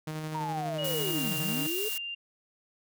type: tone with tremolo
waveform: sawtooth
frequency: 155.56 Hz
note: D#3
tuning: in tune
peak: -29 dBFS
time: 0.07-1.67 s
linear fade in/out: 5 ms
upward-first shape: square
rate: 12 Hz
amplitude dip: 25%
type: linear two-way sweep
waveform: sine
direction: down then up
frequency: 960 to 138.59 to 443.2 Hz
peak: -32 dBFS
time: 0.34-1.89 s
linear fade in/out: 10 ms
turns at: 1.38 s
type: tone with pitch glide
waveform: sine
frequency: 2900 to 2792 Hz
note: F#7 to F7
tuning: -35 to -1 cents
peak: -34 dBFS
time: 0.78-2.15 s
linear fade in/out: 10 ms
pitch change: -66 cents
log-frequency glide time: 0.95-1.25 s
type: noise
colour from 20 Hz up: blue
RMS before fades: -35 dBFS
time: 0.84-1.98 s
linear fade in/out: 5 ms
effects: none